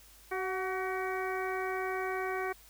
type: harmonic tone with a mistuned harmonic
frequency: 377.7 Hz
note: F#4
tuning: 36 cents sharp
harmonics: 1 / 2 / 3 / 4 / 5 / 6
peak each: -35 / -38 / -40 / -41 / -42 / -43 dBFS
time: 0.31-2.53 s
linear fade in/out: 10 ms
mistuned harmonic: 2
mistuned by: -34 cents
effects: added 50 Hz sine -60 dBFS peak until 2.69 s + white hiss -58 dBFS RMS until 2.69 s